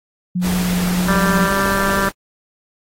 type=tone with vibrato; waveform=sine; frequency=180 Hz; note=F#3; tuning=47 cents flat; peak=-16 dBFS; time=0.35-1.47 s; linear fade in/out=10 ms; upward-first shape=sine; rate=1.7 Hz; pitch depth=8 cents each way
type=noise; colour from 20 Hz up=pink; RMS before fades=-25 dBFS; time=0.41-2.12 s; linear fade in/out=50 ms
type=harmonic tone; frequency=196 Hz; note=G3; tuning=in tune; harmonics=1 / 2 / 3 / 5 / 6 / 7 / 8 / 9; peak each=-22 / -27 / -25 / -25 / -23 / -25 / -24 / -26 dBFS; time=1.08-2.09 s; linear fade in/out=2 ms
effects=AAC 48 kbps